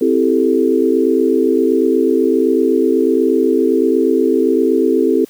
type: chord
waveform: sine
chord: A minor seventh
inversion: first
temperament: equal with one note detuned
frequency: 261.6 / 330.6 / 392 / 440 Hz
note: C4 / E4 / G4 / A4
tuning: 0 / +5 / 0 / 0 cents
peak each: -16 dBFS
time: 0.01-5.25 s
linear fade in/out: 5 ms
effects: white hiss -46 dBFS RMS until 5.29 s